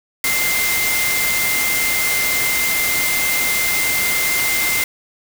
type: tone in noise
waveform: sine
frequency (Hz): 2090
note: C7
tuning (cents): -2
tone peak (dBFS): -19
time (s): 0.24-4.84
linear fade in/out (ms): 2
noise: white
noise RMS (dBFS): -20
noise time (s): 0.24-4.84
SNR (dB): -2
effects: none